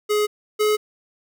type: tone pair in turn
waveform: square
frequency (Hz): 420 / 424.6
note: G#4 / G#4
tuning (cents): +19 / +38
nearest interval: unison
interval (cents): 19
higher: second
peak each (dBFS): -18 / -17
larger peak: second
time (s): 0.09-0.27 / 0.59-0.77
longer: neither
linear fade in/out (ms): 20
effects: none